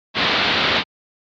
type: low-pass noise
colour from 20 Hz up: white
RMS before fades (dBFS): -18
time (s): 0.14-0.84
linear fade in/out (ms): 50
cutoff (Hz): 4200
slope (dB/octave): 48
effects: high-pass 100 Hz 12 dB/octave + MP3 64 kbps